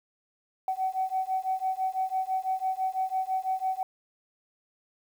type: beating tone pair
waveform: sine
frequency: 753 / 759 Hz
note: F#5 / F#5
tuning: +30 / +44 cents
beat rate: 6 Hz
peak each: -29 dBFS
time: 0.68-3.83 s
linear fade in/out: 2 ms
effects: tanh soft clip ceiling -19 dBFS + 9-bit